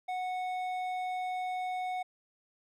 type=tone with hard clipping; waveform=sine; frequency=736 Hz; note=F#5; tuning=9 cents flat; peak=-34 dBFS; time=0.08-2.03 s; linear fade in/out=10 ms; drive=8 dB; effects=none